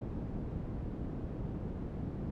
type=low-pass noise; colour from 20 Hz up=white; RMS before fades=-39 dBFS; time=0.01-2.31 s; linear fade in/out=10 ms; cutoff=220 Hz; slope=12 dB/octave; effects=none

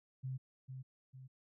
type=tone with echo; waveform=sine; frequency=130.81 Hz; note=C3; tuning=in tune; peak=-38 dBFS; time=0.23-0.38 s; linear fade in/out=20 ms; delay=450 ms; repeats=2; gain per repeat=-6 dB; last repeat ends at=1.28 s; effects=none

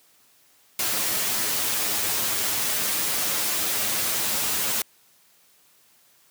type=noise with comb filter; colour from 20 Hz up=white; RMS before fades=-25 dBFS; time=0.79-4.82 s; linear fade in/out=2 ms; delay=9.4 ms; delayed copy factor=+0.65; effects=white hiss -59 dBFS RMS until 6.3 s + high-pass 100 Hz 12 dB/octave

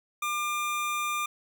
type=tone; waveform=25% pulse; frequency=1200 Hz; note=D6; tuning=37 cents sharp; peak=-24 dBFS; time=0.22-1.26 s; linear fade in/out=5 ms; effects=none

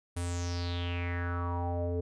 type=tone with low-pass filter sweep; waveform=square; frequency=87.31 Hz; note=F2; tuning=in tune; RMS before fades=-33 dBFS; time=0.16-2.01 s; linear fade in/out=10 ms; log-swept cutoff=9800 to 450 Hz; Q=5.6; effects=none

